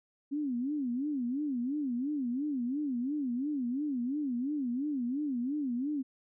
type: tone with vibrato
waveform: sine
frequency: 267.7 Hz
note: C4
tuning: 40 cents sharp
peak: -30 dBFS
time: 0.31-6.03 s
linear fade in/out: 20 ms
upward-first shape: sine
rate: 2.9 Hz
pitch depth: 210 cents each way
effects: none